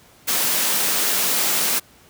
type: high-pass noise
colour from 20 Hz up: white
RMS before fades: -20 dBFS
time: 0.27-1.8 s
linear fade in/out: 20 ms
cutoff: 150 Hz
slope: 96 dB/octave
effects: pink hiss -51 dBFS RMS until 2.09 s + high-pass 60 Hz 12 dB/octave